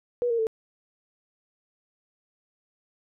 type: tone with pitch steps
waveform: sine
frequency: 484.8 / 464 / 444.1 Hz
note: B4 / A#4 / A4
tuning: -32 / -8 / +16 cents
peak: -22 dBFS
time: 0.22-0.469 s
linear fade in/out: 0 ms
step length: 83 ms
effects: none